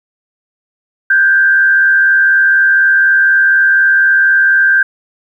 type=tone with frequency modulation; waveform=sine; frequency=1573 Hz; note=G6; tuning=6 cents sharp; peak=-6 dBFS; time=1.1-4.83 s; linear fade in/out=5 ms; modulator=84.1 Hz; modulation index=0.61; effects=8-bit